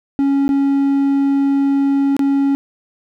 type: tone with dropouts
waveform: triangle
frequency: 277.2 Hz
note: C#4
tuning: in tune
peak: -10 dBFS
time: 0.19-2.55 s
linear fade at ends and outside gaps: 0 ms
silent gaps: 0.48-0.491 / 2.166-2.193 s
effects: none